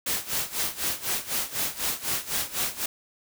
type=noise with tremolo; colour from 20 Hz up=white; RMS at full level=-26 dBFS; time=0.06-2.86 s; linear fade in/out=5 ms; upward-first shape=sine; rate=4 Hz; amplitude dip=85%; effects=none